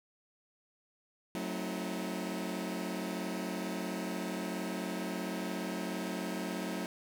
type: chord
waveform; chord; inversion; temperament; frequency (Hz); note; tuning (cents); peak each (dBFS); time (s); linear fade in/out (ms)
sawtooth; F# diminished seventh; none; just; 185 / 222 / 266.4 / 319.7; F#3 / A3 / C4 / Eb4; 0 / +16 / +31 / +47; -35 / -37 / -39 / -37; 1.35-6.86; 0
effects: none